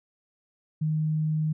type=tone; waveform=sine; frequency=155.3 Hz; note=D#3; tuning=3 cents flat; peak=-23 dBFS; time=0.81-1.53 s; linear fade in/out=10 ms; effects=none